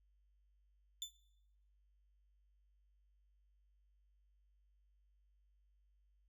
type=tone with exponential decay; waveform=30% pulse; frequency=3520 Hz; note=A7; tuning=in tune; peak=-35 dBFS; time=1.02-1.16 s; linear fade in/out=1 ms; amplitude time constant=29 ms; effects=noise-tail reverb RT60 0.8 s tail -19 dB re dry + added 50 Hz sine -70 dBFS peak until 6.28 s